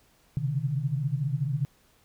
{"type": "tone cluster", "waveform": "sine", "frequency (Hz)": [128.5, 138.8, 153.1], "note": ["C3", "C#3", "D#3"], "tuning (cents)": [-31, 3, -28], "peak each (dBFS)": -30, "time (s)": [0.37, 1.65], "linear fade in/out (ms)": 0, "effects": ["pink hiss -63 dBFS RMS until 2.04 s"]}